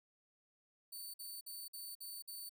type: tone bursts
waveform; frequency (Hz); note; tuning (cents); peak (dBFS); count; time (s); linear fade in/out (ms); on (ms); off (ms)
5% pulse; 4523; C#8; +34; -39; 6; 0.92-2.495; 10; 220; 51
effects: none